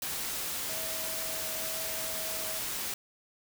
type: tone in noise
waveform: sine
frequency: 642 Hz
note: E5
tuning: 46 cents flat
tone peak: -43 dBFS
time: 0.69-2.59 s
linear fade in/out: 2 ms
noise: white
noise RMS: -35 dBFS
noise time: 0.02-2.94 s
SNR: -11 dB
effects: none